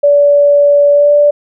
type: tone with pitch glide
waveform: sine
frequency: 576 to 584.4 Hz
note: D5 to D5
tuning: -34 to -9 cents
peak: -4 dBFS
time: 0.03-1.31 s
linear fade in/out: 10 ms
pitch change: +25 cents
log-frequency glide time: 0.92-1.12 s
effects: none